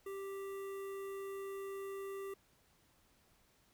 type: tone with notch filter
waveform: square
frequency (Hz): 392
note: G4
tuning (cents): 0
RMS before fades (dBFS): -44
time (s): 0.06-2.34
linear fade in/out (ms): 5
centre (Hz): 4600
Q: 0.63
effects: pink hiss -71 dBFS RMS until 3.73 s